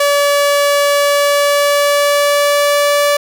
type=tone with pitch glide; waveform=sawtooth; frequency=573 to 578.7 Hz; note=D5 to D5; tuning=-43 to -26 cents; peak=-6 dBFS; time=0-3.17 s; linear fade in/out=5 ms; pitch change=+17 cents; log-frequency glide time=0.92-2.94 s; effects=none